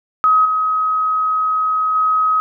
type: tone with level steps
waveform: sine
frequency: 1268 Hz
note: D#6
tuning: 32 cents sharp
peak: -9 / -14 / -12 dBFS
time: 0.24-2.4 s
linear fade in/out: 0 ms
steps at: 0.45 / 1.95 s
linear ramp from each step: 5 ms
effects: none